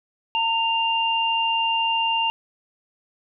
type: tone pair together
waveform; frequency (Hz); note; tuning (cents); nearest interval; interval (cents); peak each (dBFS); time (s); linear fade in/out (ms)
sine; 909.5 / 2794; A#5 / F7; -43 / 0; octave + perfect fifth; 1943; -22; 0.35-2.3; 0
effects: none